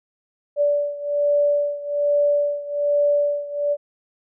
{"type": "beating tone pair", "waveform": "sine", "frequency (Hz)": [580, 581.2], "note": ["D5", "D5"], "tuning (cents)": [-22, -18], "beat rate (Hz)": 1.2, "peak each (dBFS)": [-19, -22], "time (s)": [0.56, 3.77], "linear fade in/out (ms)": 50, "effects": []}